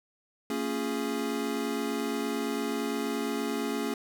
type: chord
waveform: square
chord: Bb minor seventh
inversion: none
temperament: equal with one note detuned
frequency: 228.5 / 277.2 / 349.2 / 415.3 Hz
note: Bb3 / Db4 / F4 / Ab4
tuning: -34 / 0 / 0 / 0 cents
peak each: -35 / -34 / -40 / -35 dBFS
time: 0.5-3.94 s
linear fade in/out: 2 ms
effects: 11-bit